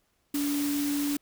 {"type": "tone in noise", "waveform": "sine", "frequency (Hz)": 287.9, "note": "D4", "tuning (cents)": -34, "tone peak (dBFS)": -26, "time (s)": [0.34, 1.17], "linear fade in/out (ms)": 5, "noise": "white", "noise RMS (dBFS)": -36, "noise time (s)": [0.34, 1.17], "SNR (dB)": 7, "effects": ["pink hiss -72 dBFS RMS until 1.21 s"]}